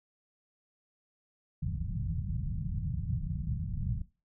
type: low-pass noise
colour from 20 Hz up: white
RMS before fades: -34 dBFS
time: 1.62-4.02 s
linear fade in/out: 5 ms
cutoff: 170 Hz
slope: 48 dB/octave
effects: noise-tail reverb RT60 0.3 s tail -17 dB re dry